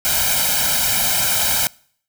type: noise with comb filter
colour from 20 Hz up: white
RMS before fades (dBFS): -18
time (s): 0.05-1.67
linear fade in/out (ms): 0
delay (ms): 1.3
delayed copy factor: +1
effects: noise-tail reverb RT60 0.6 s tail -25 dB re dry